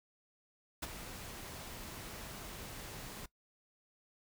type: noise with ADSR envelope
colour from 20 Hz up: pink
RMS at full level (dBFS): -36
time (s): 0.82-3.26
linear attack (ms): 11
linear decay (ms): 26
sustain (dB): -11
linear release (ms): 7
effects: noise-tail reverb RT60 0.1 s tail -19 dB re dry